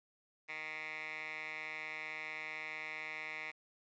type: tone with band-pass filter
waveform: 10% pulse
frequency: 155.56 Hz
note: D#3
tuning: in tune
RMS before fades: -44 dBFS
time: 0.48-3.52 s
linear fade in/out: 20 ms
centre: 2100 Hz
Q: 4.6
effects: resampled to 16000 Hz + 11-bit